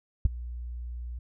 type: tone with ADSR envelope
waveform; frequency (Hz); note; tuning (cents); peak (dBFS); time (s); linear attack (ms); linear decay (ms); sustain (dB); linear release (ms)
sine; 60; B1; -49; -13; 0.25-1.19; 4; 15; -21; 6
effects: none